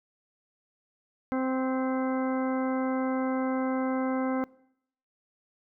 harmonic tone with a mistuned harmonic, 260.8 Hz, C4, 5 cents flat, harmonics 1 / 2 / 3 / 4 / 5 / 6 / 8, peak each -27 / -33 / -37 / -39 / -41 / -43 / -45 dBFS, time 1.32-4.44 s, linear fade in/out 0 ms, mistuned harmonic 8, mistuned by -26 cents, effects noise-tail reverb RT60 0.7 s tail -22 dB re dry

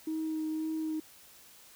sine tone with vibrato, 314.7 Hz, D#4, 20 cents sharp, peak -30 dBFS, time 0.07-1 s, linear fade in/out 5 ms, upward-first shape sine, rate 1.9 Hz, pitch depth 13 cents each way, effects tanh soft clip ceiling -27 dBFS + white hiss -56 dBFS RMS until 1.75 s

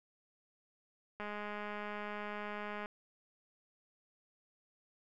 click train, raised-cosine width 0.5 ms, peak -28 dBFS, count 346, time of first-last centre 1.2-2.859 s, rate 208 Hz, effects none

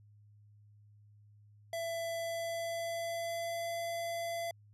square tone with pitch glide, 668 to 677.3 Hz, E5 to E5, +23 to +47 cents, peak -36 dBFS, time 1.73-4.51 s, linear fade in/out 2 ms, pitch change +24 cents, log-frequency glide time 2.15-3.73 s, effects added 104 Hz sine -58 dBFS peak until 4.73 s + resampled to 32000 Hz

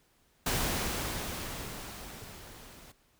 pink noise with level ramp, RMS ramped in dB -29 to -53 dBFS, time 0.46-2.92 s, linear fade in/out 5 ms, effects pink hiss -68 dBFS RMS until 3.19 s

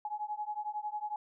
sine beating tone pair, 837 / 848 Hz, G#5 / G#5, +13 / +36 cents, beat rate 11 Hz, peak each -38 / -38 dBFS, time 0.05-1.16 s, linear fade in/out 2 ms, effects none

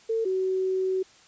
sine tone pair in turn, 449.7 / 376.3 Hz, A4 / F#4, +38 / +29 cents, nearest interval minor third, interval 309 cents, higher first, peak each -23 dBFS, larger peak neither, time 0.09-0.25 / 0.25-1.03 s, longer second, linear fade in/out 10 ms, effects white hiss -55 dBFS RMS until 1.27 s + resampled to 16000 Hz

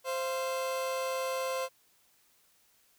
30% pulse tone pair together, 523.3 / 687.1 Hz, C5 / F5, 0 / -28 cents, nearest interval perfect fourth, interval 472 cents, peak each -29 / -38 dBFS, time 0.04-1.69 s, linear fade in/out 50 ms, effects white hiss -67 dBFS RMS until 2.98 s

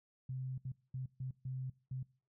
sine tone bursts at uneven times, 130 Hz, C3, 11 cents flat, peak -38 dBFS, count 6, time 0.29-0.58 / 0.65-0.72 / 0.94-1.06 / 1.2-1.31 / 1.45-1.7 / 1.91-2.03 s, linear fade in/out 5 ms, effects noise-tail reverb RT60 0.4 s tail -22 dB re dry

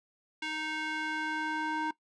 square tone with band-pass filter sweep, 311.1 Hz, D#4, in tune, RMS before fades -34 dBFS, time 0.42-1.91 s, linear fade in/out 5 ms, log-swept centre 2400 to 1100 Hz, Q 1.6, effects noise-tail reverb RT60 0.1 s tail -19 dB re dry + resampled to 22050 Hz

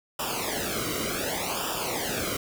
pink noise with flanger, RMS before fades -30 dBFS, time 0.19-2.37 s, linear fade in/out 5 ms, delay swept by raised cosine 0.47 to 1.18 ms, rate 0.67 Hz, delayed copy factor -0.9, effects none

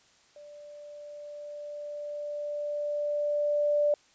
sine tone with level ramp, 588 Hz, D5, 2 cents sharp, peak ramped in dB -46 to -21 dBFS, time 0.36-3.94 s, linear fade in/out 2 ms, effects white hiss -62 dBFS RMS until 4.14 s + resampled to 16000 Hz

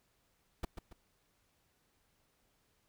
brown noise with echo, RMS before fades -35 dBFS, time 0.63-0.65 s, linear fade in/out 5 ms, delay 140 ms, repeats 2, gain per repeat -8 dB, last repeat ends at 0.93 s, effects pink hiss -75 dBFS RMS until 2.88 s

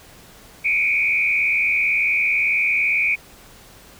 sine tone with frequency modulation, 2349 Hz, D7, in tune, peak -16 dBFS, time 0.64-3.16 s, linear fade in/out 20 ms, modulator 77.9 Hz, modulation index 1.8, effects pink hiss -46 dBFS RMS until 3.99 s

